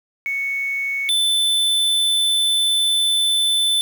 sine / square tone pair in turn, 2217 / 3519 Hz, C#7 / A7, 0 / 0 cents, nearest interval minor sixth, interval 800 cents, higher second, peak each -20 / -16 dBFS, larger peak second, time 0.26-1.09 / 1.09-3.81 s, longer second, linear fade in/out 0 ms, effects 7-bit

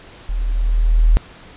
sine tone with level ramp, 40.08 Hz, E1, 48 cents flat, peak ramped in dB -18 to -7 dBFS, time 0.29-1.17 s, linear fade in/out 0 ms, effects pink hiss -41 dBFS RMS until 1.56 s + resampled to 8000 Hz

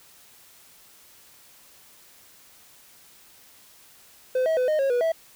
triangle tone with pitch steps, 512 / 642 / 505 / 616 / 545 / 487.1 / 653 Hz, C5 / E5 / B4 / D#5 / C#5 / B4 / E5, -38 / -46 / +39 / -17 / -29 / -24 / -17 cents, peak -18 dBFS, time 4.35-5.12 s, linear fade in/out 5 ms, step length 110 ms, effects white hiss -53 dBFS RMS until 5.35 s

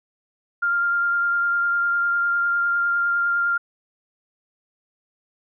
sine tone with vibrato, 1396.9 Hz, F6, in tune, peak -18 dBFS, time 0.62-3.58 s, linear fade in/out 10 ms, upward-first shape triangle, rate 9.9 Hz, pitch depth 14 cents each way, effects none

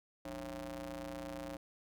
sawtooth ring-modulated tone, 124.1 Hz, B2, 9 cents sharp, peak -35 dBFS, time 0.25-1.57 s, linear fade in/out 5 ms, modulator 420 Hz, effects none

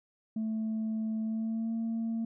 sine tone with pitch glide, 220 to 227 Hz, A3 to A#3, 0 to -46 cents, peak -28 dBFS, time 0.36-2.25 s, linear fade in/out 5 ms, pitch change +54 cents, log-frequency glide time 1.22-1.73 s, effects tanh soft clip ceiling -28 dBFS

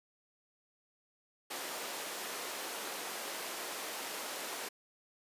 pink high-pass noise, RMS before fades -41 dBFS, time 1.5-4.69 s, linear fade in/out 10 ms, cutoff 400 Hz, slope 12 dB/octave, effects high-pass 200 Hz 12 dB/octave + resampled to 32000 Hz

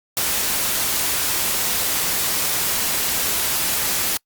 white noise, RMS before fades -21 dBFS, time 0.17-4.17 s, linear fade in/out 0 ms, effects noise-tail reverb RT60 0.1 s tail -26 dB re dry + Opus 48 kbps

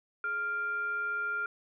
sine tone with frequency modulation, 1396.9 Hz, F6, in tune, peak -30 dBFS, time 0.24-1.46 s, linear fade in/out 2 ms, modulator 975 Hz, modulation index 0.28, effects none

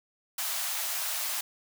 white high-pass noise, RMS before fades -32 dBFS, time 0.38-1.41 s, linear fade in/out 5 ms, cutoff 600 Hz, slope 96 dB/octave, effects none

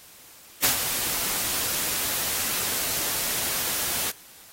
white noise with ADSR envelope, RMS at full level -19 dBFS, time 0.62-4.12 s, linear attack 19 ms, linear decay 120 ms, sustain -8 dB, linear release 27 ms, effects white hiss -49 dBFS RMS until 4.52 s + AAC 48 kbps

